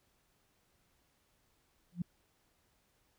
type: tone with exponential growth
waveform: sine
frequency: 174.61 Hz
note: F3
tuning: in tune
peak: -29 dBFS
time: 1.92-2.02 s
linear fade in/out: 5 ms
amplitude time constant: 20 ms
effects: pink hiss -74 dBFS RMS until 3.18 s